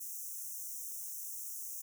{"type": "high-pass noise", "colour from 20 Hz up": "white", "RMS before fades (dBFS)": -43, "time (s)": [0, 1.82], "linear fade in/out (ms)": 10, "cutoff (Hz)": 5700, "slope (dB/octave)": 96, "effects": []}